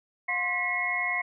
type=tone cluster; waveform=sine; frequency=715 / 1054 / 1953 / 2164 Hz; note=F5 / C6 / B6 / C#7; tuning=+41 / +12 / -20 / -42 cents; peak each=-35 / -35 / -31 / -28 dBFS; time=0.28-1.22 s; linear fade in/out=10 ms; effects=none